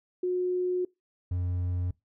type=tone pair in turn; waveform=sine / triangle; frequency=362.5 / 89.4 Hz; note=F#4 / F2; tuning=-35 / +41 cents; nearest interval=2 octaves; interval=2424 cents; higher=first; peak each=-25 dBFS; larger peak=neither; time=0.23-0.85 / 1.31-1.91 s; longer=first; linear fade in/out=5 ms; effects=noise-tail reverb RT60 0.2 s tail -23 dB re dry